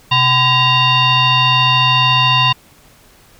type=tone with frequency modulation; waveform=sine; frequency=1900 Hz; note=A#6; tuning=33 cents sharp; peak=-9 dBFS; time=0.11-2.53 s; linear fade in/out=10 ms; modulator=886 Hz; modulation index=2.1; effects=pink hiss -47 dBFS RMS until 3.39 s